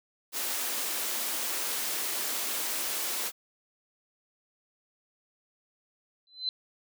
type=high-pass noise; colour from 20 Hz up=white; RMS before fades=-32 dBFS; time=0.32-3.32 s; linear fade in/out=50 ms; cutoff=240 Hz; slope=24 dB/octave
type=tone with exponential growth; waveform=sine; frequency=4048 Hz; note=B7; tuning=42 cents sharp; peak=-24 dBFS; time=6.27-6.49 s; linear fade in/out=1 ms; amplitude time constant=46 ms
effects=none